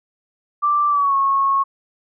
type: tone with pitch glide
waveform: sine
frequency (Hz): 1174.7 to 1096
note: D6 to C#6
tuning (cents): 0 to -20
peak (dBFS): -14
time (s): 0.62-1.64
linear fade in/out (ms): 20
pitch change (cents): -120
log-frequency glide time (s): 0.89-1.15
effects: none